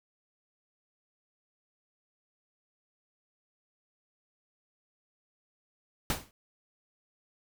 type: noise with exponential decay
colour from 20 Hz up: pink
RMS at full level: -27 dBFS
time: 6.1-6.31 s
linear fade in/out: 1 ms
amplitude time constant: 44 ms
effects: none